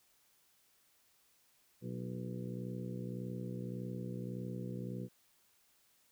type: harmonic tone with a mistuned harmonic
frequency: 61.74 Hz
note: B1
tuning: in tune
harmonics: 2 / 3 / 4 / 5 / 6 / 7 / 8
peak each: -43 / -43 / -48 / -53 / -50 / -56 / -51 dBFS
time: 1.81-5.09 s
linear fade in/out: 50 ms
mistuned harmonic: 5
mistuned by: +52 cents
effects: white hiss -71 dBFS RMS until 6.11 s